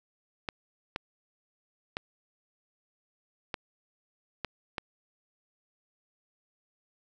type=clicks; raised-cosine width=0.3 ms; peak=-16 dBFS; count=6; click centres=0.488 / 0.961 / 1.969 / 3.542 / 4.447 / 4.782 s; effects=none